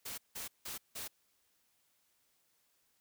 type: noise bursts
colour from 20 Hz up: white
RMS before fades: -43 dBFS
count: 4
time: 0.05-1.08 s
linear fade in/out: 10 ms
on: 130 ms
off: 170 ms
effects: white hiss -75 dBFS RMS until 3 s